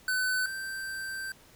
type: tone pair in turn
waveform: square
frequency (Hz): 1510 / 1561.4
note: F#6 / G6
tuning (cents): +35 / -7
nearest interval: minor second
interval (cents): 58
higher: second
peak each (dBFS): -27 / -35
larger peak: first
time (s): 0.08-0.46 / 0.46-1.32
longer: second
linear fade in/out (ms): 2
effects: pink hiss -57 dBFS RMS until 1.55 s